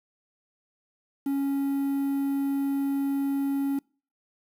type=tone with quantisation; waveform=triangle; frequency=277.2 Hz; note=C#4; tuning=in tune; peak=-22 dBFS; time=1.26-3.79 s; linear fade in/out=5 ms; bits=8; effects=noise-tail reverb RT60 0.4 s tail -26 dB re dry